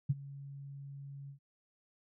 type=tone with ADSR envelope; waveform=sine; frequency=139.5 Hz; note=C#3; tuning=11 cents sharp; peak=-24 dBFS; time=0.09-1.39 s; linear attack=12 ms; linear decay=33 ms; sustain=-20 dB; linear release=100 ms; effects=none